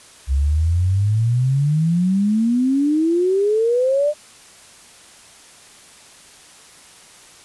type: exponential sweep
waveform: sine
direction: up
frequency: 65.3 to 608 Hz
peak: -14 dBFS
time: 0.27-4.14 s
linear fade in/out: 50 ms
effects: white hiss -45 dBFS RMS until 7.44 s + resampled to 24000 Hz

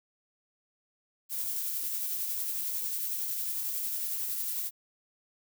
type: noise with tremolo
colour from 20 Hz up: violet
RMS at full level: -32 dBFS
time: 1.29-4.71 s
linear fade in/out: 50 ms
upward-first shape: triangle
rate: 11 Hz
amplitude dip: 30%
effects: none

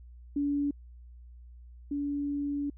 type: tone pair in turn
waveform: sine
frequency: 286.3 / 286.3 Hz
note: D4 / D4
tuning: -44 / -44 cents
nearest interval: unison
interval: 0 cents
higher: neither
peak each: -26 / -29 dBFS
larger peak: first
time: 0.36-0.71 / 1.91-2.7 s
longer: second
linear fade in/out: 5 ms
effects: added 60 Hz sine -47 dBFS peak until 2.77 s

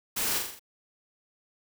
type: noise with echo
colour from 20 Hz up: white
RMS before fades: -30 dBFS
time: 0.16-0.39 s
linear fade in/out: 10 ms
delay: 41 ms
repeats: 5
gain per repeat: -4 dB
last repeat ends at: 0.595 s
effects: none

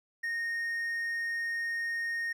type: tone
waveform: triangle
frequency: 1852 Hz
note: A#6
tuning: 12 cents flat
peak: -29 dBFS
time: 0.23-2.33 s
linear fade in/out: 10 ms
effects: none

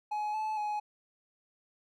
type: tone with pitch steps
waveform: triangle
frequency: 843 / 865 / 840 Hz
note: G#5 / A5 / G#5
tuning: +26 / -30 / +19 cents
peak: -29 dBFS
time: 0.11-0.8 s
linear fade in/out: 10 ms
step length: 230 ms
effects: none

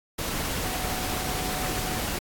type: tone in noise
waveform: sine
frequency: 740 Hz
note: F#5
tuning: in tune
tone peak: -37 dBFS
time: 0.64-2.02 s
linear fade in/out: 10 ms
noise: pink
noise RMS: -30 dBFS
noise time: 0.18-2.19 s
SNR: -10 dB
effects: AAC 64 kbps

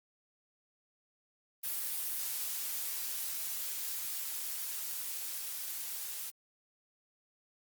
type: noise with level ramp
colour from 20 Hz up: blue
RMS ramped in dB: -36 to -40 dBFS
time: 1.63-6.31 s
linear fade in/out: 20 ms
effects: Opus 32 kbps

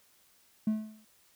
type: tone with exponential decay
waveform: triangle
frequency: 216.4 Hz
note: A3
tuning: 29 cents flat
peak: -20 dBFS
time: 0.67-1.05 s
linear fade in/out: 5 ms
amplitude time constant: 81 ms
effects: tanh soft clip ceiling -20 dBFS + white hiss -65 dBFS RMS until 1.35 s

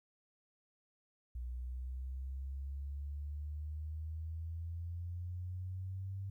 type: exponential sweep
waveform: sine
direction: up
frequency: 60.5 to 98 Hz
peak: -39 dBFS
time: 1.35-6.3 s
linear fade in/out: 5 ms
effects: 13-bit

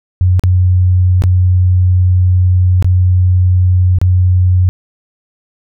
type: tone with dropouts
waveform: sine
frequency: 91.1 Hz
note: F#2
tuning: 26 cents flat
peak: -6 dBFS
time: 0.21-4.69 s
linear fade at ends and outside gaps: 0 ms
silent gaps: 0.395-0.437 / 1.221-1.238 / 2.825-2.845 / 3.986-4.015 s
effects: none

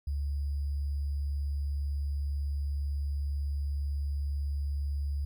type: tone with sample-and-hold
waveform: sine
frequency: 71 Hz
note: C#2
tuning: 42 cents sharp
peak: -29 dBFS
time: 0.07-5.25 s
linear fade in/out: 5 ms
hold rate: 4900 Hz
effects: none

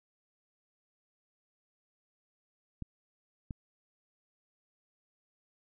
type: clicks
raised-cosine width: 5 ms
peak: -26 dBFS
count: 2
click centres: 2.823 / 3.508 s
effects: none

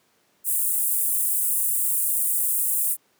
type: high-pass noise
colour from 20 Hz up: pink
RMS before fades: -23 dBFS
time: 0.44-2.97 s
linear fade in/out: 50 ms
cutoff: 8600 Hz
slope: 48 dB/octave
effects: pink hiss -64 dBFS RMS until 3.19 s + high-pass 200 Hz 12 dB/octave

